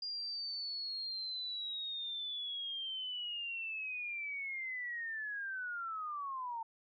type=linear sweep; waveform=sine; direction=down; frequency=4835 to 893 Hz; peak=-38 dBFS; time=0.02-6.63 s; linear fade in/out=5 ms; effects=none